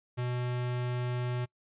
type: tone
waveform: square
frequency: 123.47 Hz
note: B2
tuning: in tune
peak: -31 dBFS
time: 0.17-1.46 s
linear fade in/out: 20 ms
effects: noise-tail reverb RT60 0.1 s tail -24 dB re dry + resampled to 8000 Hz